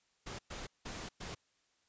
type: noise bursts at uneven times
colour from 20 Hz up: pink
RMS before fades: -44 dBFS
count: 4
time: 0.26-0.39 / 0.5-0.67 / 0.85-1.09 / 1.2-1.35 s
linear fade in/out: 10 ms
effects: white hiss -75 dBFS RMS until 1.88 s + resampled to 16000 Hz